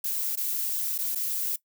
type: noise with dropouts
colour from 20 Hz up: violet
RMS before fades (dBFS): -29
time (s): 0.04-1.56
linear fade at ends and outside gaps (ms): 5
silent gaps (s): 0.356-0.372 / 0.98-0.986 / 1.15-1.156
effects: noise-tail reverb RT60 0.1 s tail -19 dB re dry